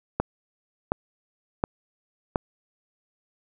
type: click train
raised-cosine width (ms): 1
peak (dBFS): -8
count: 4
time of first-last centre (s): 0.2-2.358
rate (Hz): 1.39
effects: none